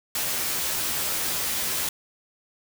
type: noise with comb filter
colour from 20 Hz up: white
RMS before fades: -27 dBFS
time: 0.15-1.89 s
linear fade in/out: 2 ms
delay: 13 ms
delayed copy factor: +0.55
effects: none